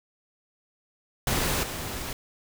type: noise with level steps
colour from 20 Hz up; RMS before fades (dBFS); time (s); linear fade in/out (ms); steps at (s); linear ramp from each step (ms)
pink; -26 / -34; 1.27-2.13; 2; 1.63; 5
effects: none